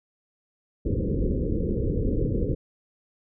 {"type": "low-pass noise", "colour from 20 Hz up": "pink", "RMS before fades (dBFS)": -25, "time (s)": [0.85, 2.55], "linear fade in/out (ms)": 10, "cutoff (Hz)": 520, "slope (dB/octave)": 96, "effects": []}